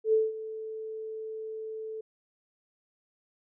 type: tone with ADSR envelope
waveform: sine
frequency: 439 Hz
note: A4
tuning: 4 cents flat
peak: -19 dBFS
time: 0.04-2.01 s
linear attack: 90 ms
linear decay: 190 ms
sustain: -16 dB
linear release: 6 ms
effects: none